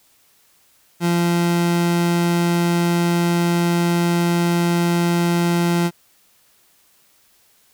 30% pulse tone, 172.2 Hz, F3, 24 cents flat, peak -13 dBFS, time 1-5.91 s, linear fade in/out 50 ms, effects white hiss -57 dBFS RMS until 7.73 s

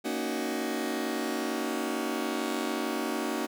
sawtooth chord, D# minor seventh, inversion second, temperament just, 233.3 / 280 / 311.1 / 373.4 Hz, A#3 / C#4 / D#4 / F#4, +2 / +18 / 0 / +16 cents, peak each -31 dBFS, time 0.04-3.47 s, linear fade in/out 20 ms, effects none

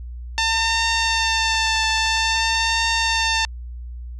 10% pulse tone with vibrato, 898 Hz, A5, 35 cents sharp, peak -9 dBFS, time 0.38-3.45 s, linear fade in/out 0 ms, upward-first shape triangle, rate 0.5 Hz, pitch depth 26 cents each way, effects added 60 Hz sine -30 dBFS peak until 4.19 s + resampled to 22050 Hz

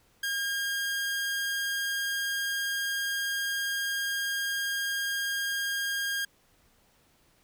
sawtooth tone, 1617 Hz, G#6, 47 cents flat, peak -25 dBFS, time 0.23-6.25 s, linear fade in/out 5 ms, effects pink hiss -65 dBFS RMS until 7.43 s

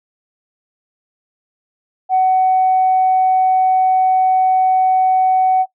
sine tone, 750 Hz, F#5, 23 cents sharp, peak -9 dBFS, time 2.09-5.66 s, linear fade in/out 50 ms, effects noise-tail reverb RT60 0.1 s tail -19 dB re dry + tanh soft clip ceiling -6 dBFS

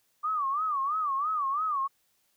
sine tone with vibrato, 1174.7 Hz, D6, in tune, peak -26 dBFS, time 0.23-1.88 s, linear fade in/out 20 ms, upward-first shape sine, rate 3 Hz, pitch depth 160 cents each way, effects white hiss -71 dBFS RMS until 2.36 s

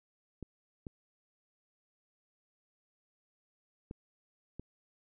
clicks, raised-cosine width 3 ms, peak -29 dBFS, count 4, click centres 0.427 / 0.868 / 3.911 / 4.596 s, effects none

